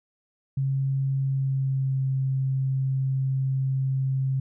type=tone with pitch glide; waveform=sine; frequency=135.5 to 133.4 Hz; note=C#3 to C3; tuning=-39 to +34 cents; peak=-22 dBFS; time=0.57-4.4 s; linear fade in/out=5 ms; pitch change=-27 cents; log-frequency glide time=1.19-2.02 s; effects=none